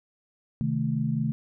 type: chord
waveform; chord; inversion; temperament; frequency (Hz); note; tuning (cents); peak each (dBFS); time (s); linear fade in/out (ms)
sine; A diminished; first; equal; 130.81 / 155.56 / 220; C3 / Eb3 / A3; 0 / 0 / 0; -29 / -28 / -28; 0.61-1.32; 0
effects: none